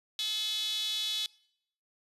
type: tone with high-pass filter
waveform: sawtooth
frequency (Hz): 429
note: A4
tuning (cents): -44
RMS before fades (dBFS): -33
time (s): 0.19-1.26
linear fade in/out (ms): 0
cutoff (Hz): 3600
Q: 9.7
effects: noise-tail reverb RT60 0.7 s tail -22 dB re dry + resampled to 32000 Hz